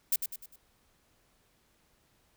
violet noise with echo, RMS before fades -26 dBFS, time 0.12-0.16 s, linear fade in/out 5 ms, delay 100 ms, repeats 4, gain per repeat -7 dB, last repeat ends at 0.56 s, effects pink hiss -69 dBFS RMS until 2.36 s

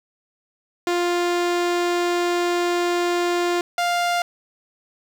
sawtooth tone pair in turn, 350 / 700 Hz, F4 / F5, +4 / +4 cents, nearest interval octave, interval 1200 cents, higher second, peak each -15 dBFS, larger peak neither, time 0.87-3.61 / 3.78-4.22 s, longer first, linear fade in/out 2 ms, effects low-pass 7000 Hz 12 dB/octave + 7-bit

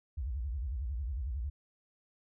sine tone with vibrato, 64.3 Hz, C2, 30 cents flat, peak -33 dBFS, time 0.17-1.5 s, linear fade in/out 10 ms, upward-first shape sine, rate 11 Hz, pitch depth 300 cents each way, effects none

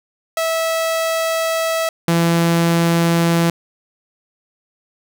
sawtooth tone pair in turn, 652 / 168.36 Hz, E5 / E3, -19 / +37 cents, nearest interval octave + major seventh, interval 2344 cents, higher first, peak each -13 / -9 dBFS, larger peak second, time 0.37-1.89 / 2.08-3.5 s, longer first, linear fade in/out 2 ms, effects none

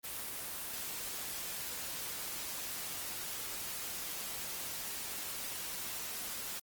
white noise, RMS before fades -41 dBFS, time 0.03-6.6 s, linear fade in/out 20 ms, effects Opus 24 kbps

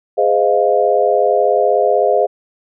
sine chord, F minor seventh, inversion first, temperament equal with one note detuned, 415.3 / 511 / 622.3 / 698.5 Hz, Ab4 / C5 / Eb5 / F5, 0 / -41 / 0 / 0 cents, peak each -16 dBFS, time 0.17-2.27 s, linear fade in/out 20 ms, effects none

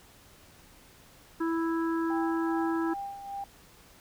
harmonic tone, 329.6 Hz, E4, in tune, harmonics 1 / 3 / 4 / 5, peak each -27 / -37 / -39 / -41 dBFS, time 1.4-2.94 s, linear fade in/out 10 ms
sine tone with tremolo, 796 Hz, G5, 26 cents sharp, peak -33 dBFS, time 2.1-3.44 s, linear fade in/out 2 ms, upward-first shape sine, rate 2.5 Hz, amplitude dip 60%
effects pink hiss -56 dBFS RMS until 4 s

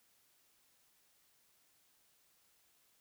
silence, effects white hiss -72 dBFS RMS until 3 s

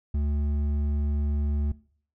sine tone with hard clipping, 72.8 Hz, D2, 15 cents flat, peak -25 dBFS, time 0.14-1.72 s, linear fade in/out 5 ms, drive 7 dB, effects noise-tail reverb RT60 0.5 s tail -20 dB re dry

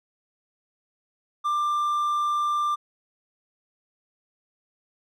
triangle tone, 1187 Hz, D6, 18 cents sharp, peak -20 dBFS, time 1.44-2.76 s, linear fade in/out 20 ms, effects none

